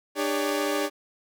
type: tone cluster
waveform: sawtooth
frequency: 299.8 / 402.2 / 566 Hz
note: D4 / G4 / C#5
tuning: +36 / +44 / +36 cents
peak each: -25 dBFS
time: 0.15-0.9 s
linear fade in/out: 50 ms
effects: none